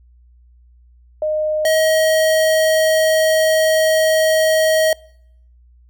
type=tone pair in turn; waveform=sine / square; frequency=615 / 633 Hz; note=D#5 / D#5; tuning=-20 / +30 cents; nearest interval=unison; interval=50 cents; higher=second; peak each=-16 / -13 dBFS; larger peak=second; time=1.22-1.65 / 1.65-4.93 s; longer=second; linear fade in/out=2 ms; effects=noise-tail reverb RT60 0.7 s tail -25 dB re dry + added 60 Hz sine -46 dBFS peak until 5.89 s